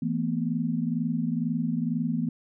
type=chord; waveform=sine; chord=E suspended fourth; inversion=none; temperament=equal with one note detuned; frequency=164.81 / 224.8 / 246.9 Hz; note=E3 / A3 / B3; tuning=0 / +37 / 0 cents; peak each=-29 dBFS; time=0.02-2.29 s; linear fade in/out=5 ms; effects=none